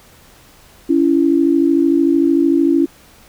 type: tone pair together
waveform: sine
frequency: 281.5 / 334.8 Hz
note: C#4 / E4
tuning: +27 / +27 cents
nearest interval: minor third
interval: 300 cents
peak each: -13 dBFS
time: 0.89-2.86 s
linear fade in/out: 10 ms
effects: pink hiss -46 dBFS RMS until 3.28 s